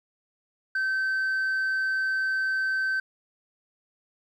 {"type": "tone", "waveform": "sine", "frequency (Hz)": 1544, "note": "G6", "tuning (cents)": -27, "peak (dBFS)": -21, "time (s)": [0.75, 3], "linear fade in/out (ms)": 5, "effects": ["tanh soft clip ceiling -23 dBFS", "10-bit"]}